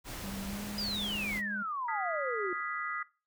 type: noise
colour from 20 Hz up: pink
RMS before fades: -42 dBFS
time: 0.04-1.42 s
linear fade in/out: 50 ms
type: tone with pitch glide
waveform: triangle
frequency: 196 to 205.3 Hz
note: G3 to G#3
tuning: 0 to -20 cents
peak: -37 dBFS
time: 0.23-1.63 s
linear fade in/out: 10 ms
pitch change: +80 cents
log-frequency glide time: 0.45-0.61 s
type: exponential sweep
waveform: sine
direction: down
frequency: 5010 to 350 Hz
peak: -33 dBFS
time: 0.78-2.53 s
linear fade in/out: 2 ms
type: chord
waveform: sine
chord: F half-diminished seventh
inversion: third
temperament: equal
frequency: 1244.5 / 1396.9 / 1661.2 / 1975.5 Hz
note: Eb6 / F6 / Ab6 / Cb7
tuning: 0 / 0 / 0 / 0 cents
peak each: -37 / -42 / -43 / -39 dBFS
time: 1.88-3.03 s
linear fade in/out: 5 ms
effects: noise-tail reverb RT60 0.3 s tail -19 dB re dry